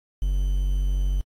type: tone with quantisation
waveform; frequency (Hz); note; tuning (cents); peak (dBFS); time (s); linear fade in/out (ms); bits
triangle; 47; F#1; +28; -18; 0.22-1.21; 0; 8
effects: AAC 48 kbps